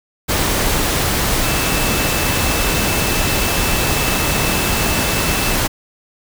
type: tone in noise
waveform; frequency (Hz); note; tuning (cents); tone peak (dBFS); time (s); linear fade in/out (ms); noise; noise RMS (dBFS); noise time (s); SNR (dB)
sine; 2637; E7; 0; -26; 1.42-5.56; 20; pink; -17; 0.28-5.68; -12
effects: none